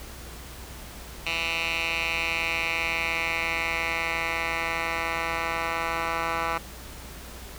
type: tone with band-pass filter sweep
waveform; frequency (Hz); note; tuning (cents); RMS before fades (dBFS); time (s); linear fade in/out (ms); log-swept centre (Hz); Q
10% pulse; 165.7; E3; +9; -28; 1.26-6.58; 5; 2800 to 1500; 3.1
effects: added 60 Hz sine -43 dBFS peak until 7.58 s + pink hiss -43 dBFS RMS until 7.58 s